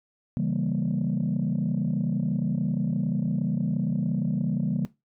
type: chord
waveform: sine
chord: C# diminished seventh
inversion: none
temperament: equal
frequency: 138.59 / 164.81 / 196 / 233.1 Hz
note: C#3 / E3 / G3 / Bb3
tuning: 0 / 0 / 0 / 0 cents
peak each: -28 dBFS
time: 0.37-4.85 s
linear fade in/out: 0 ms
effects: noise-tail reverb RT60 0.2 s tail -17 dB re dry + tanh soft clip ceiling -18 dBFS